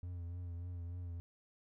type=tone with vibrato; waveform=triangle; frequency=87.31 Hz; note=F2; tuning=in tune; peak=-39 dBFS; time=0.03-1.2 s; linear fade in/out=0 ms; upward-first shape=triangle; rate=3.4 Hz; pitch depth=50 cents each way; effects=none